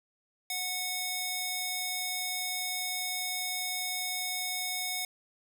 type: tone with high-pass filter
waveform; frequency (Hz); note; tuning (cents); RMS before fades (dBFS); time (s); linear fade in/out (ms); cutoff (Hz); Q
square; 735; F#5; -12; -34; 0.5-5.05; 2; 2200; 0.53
effects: none